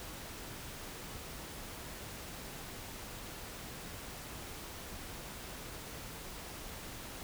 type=silence; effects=pink hiss -46 dBFS RMS until 7.23 s